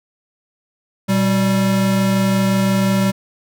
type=tone pair together; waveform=square; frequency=121.54 / 194 Hz; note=B2 / G3; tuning=-27 / -18 cents; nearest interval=minor sixth; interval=809 cents; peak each=-22 / -15 dBFS; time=1.08-3.12 s; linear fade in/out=20 ms; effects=none

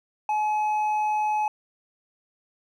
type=tone with hard clipping; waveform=sine; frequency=850 Hz; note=G#5; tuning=40 cents sharp; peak=-23 dBFS; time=0.29-1.48 s; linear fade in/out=2 ms; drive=4 dB; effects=none

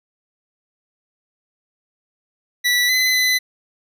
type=tone with pitch steps; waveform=25% pulse; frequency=1962 / 2023 / 2010 Hz; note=B6 / B6 / B6; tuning=-12 / +41 / +30 cents; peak=-11 dBFS; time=2.64-3.39 s; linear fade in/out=20 ms; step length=250 ms; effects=none

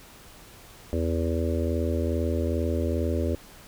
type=harmonic tone; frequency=82.4 Hz; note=E2; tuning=in tune; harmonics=1 / 3 / 4 / 5 / 6 / 7; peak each=-26 / -31 / -32 / -33 / -34 / -34 dBFS; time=0.93-3.35 s; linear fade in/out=0 ms; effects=pink hiss -49 dBFS RMS until 3.67 s

